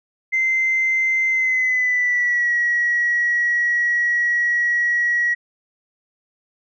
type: tone with pitch glide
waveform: sine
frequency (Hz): 2076 to 1914.7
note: C7 to A#6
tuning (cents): -14 to +46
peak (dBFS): -15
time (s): 0.32-5.35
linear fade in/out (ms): 20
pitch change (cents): -140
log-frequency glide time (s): 1.29-2.53
effects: tanh soft clip ceiling -11 dBFS